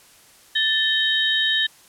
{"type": "tone cluster", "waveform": "sine", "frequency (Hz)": [1765, 3113, 3765], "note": ["A6", "G7", "A#7"], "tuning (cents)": [5, -13, 16], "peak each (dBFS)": -22, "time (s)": [0.55, 1.67], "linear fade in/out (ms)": 10, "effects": ["white hiss -51 dBFS RMS until 1.88 s", "low-pass 12000 Hz 12 dB/octave"]}